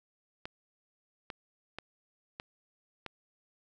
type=clicks; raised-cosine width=0.3 ms; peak=-23 dBFS; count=5; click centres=0.455 / 1.302 / 1.786 / 2.399 / 3.063 s; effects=none